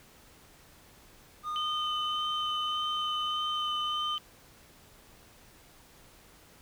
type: tone with pitch glide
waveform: triangle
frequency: 1223 to 1213.1 Hz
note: D#6 to D#6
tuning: -30 to -44 cents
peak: -30 dBFS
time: 1.43-4.19 s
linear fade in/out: 50 ms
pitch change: -14 cents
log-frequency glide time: 3.48-3.73 s
type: tone with vibrato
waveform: sine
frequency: 3057 Hz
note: G7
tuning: 44 cents flat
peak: -32 dBFS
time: 1.56-4.18 s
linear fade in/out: 0 ms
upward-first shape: sine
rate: 1.7 Hz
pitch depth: 12 cents each way
effects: pink hiss -57 dBFS RMS until 6.61 s